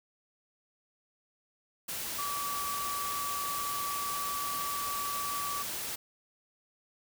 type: tone in noise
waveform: sine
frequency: 1149 Hz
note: D6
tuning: 38 cents flat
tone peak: -34 dBFS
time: 2.18-5.63 s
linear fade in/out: 10 ms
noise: white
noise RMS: -37 dBFS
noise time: 1.88-5.96 s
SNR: 0 dB
effects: none